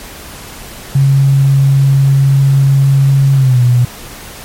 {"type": "tone with pitch glide", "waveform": "sine", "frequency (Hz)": [137.1, 122.85], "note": ["C#3", "B2"], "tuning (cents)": [-19, -9], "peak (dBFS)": -5, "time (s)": [0.95, 3.85], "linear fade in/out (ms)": 5, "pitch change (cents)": -190, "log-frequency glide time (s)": [3.35, 3.61], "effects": ["pink hiss -30 dBFS RMS until 4.44 s", "MP3 64 kbps"]}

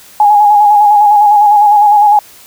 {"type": "tone with vibrato", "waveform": "sine", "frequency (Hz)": 830.6, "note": "G#5", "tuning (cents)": 0, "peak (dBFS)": -3, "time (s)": [0.2, 2.19], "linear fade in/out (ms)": 2, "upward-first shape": "square", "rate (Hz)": 9.9, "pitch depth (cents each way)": 30, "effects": ["white hiss -38 dBFS RMS until 2.46 s"]}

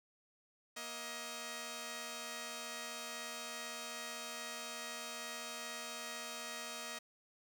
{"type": "tone pair together", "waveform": "5% pulse", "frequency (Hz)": [236.7, 632], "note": ["A#3", "D#5"], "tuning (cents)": [27, 27], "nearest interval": "octave + perfect fourth", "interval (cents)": 1700, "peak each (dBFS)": [-37, -33], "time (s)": [0.76, 6.99], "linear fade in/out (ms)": 10, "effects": ["11-bit"]}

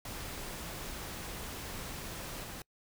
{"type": "noise with level steps", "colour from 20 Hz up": "pink", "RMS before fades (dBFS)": [-42, -44], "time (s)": [0.05, 2.62], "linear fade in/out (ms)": 2, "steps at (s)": 2.43, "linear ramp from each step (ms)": 10, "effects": ["noise-tail reverb RT60 0.1 s tail -26 dB re dry"]}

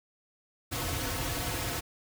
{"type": "noise with comb filter", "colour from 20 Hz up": "pink", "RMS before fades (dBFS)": -33, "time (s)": [0.71, 1.81], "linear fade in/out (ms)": 20, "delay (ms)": 5, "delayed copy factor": -0.9, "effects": []}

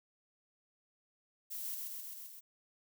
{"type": "noise with echo", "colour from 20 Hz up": "violet", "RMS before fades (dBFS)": -42, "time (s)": [1.5, 1.76], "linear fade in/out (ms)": 20, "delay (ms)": 130, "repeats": 5, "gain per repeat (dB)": -2, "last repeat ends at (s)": 2.41, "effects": []}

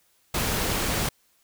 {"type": "noise", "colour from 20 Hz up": "pink", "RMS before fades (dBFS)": -26, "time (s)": [0.34, 1.09], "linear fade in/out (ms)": 5, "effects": ["white hiss -65 dBFS RMS until 1.43 s"]}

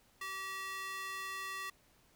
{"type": "tone with high-pass filter", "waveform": "square", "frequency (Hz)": 384.2, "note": "G4", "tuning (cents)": -35, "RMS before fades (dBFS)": -42, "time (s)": [0.21, 1.7], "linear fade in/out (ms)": 5, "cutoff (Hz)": 1500, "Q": 2.5, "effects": ["pink hiss -68 dBFS RMS until 2.15 s"]}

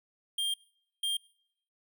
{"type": "tone bursts at uneven times", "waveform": "square", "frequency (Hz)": 3200, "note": "G7", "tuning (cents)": 35, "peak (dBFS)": -29, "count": 2, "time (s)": [[0.38, 0.54], [1.03, 1.17]], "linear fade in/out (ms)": 5, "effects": ["noise-tail reverb RT60 0.7 s tail -23 dB re dry"]}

